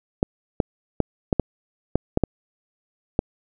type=clicks; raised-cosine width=2 ms; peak=-4 dBFS; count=9; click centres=0.229 / 0.602 / 1.003 / 1.328 / 1.397 / 1.956 / 2.174 / 2.237 / 3.191 s; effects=none